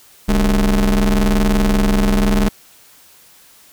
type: ring-modulated tone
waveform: 40% pulse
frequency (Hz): 85.6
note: F2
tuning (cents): -34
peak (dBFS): -8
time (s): 0.28-2.49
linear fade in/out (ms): 10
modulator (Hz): 118
effects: white hiss -47 dBFS RMS until 3.72 s